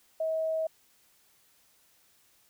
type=tone; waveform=sine; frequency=640 Hz; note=D#5; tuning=49 cents sharp; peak=-27 dBFS; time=0.2-0.67 s; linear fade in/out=5 ms; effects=white hiss -65 dBFS RMS until 2.49 s